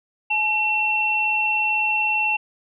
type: tone pair together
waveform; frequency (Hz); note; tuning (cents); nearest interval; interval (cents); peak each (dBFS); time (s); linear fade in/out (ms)
sine; 853.3 / 2709; G#5 / E7; +47 / +47; octave + minor sixth; 2000; -25 / -19; 0.3-2.37; 10
effects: none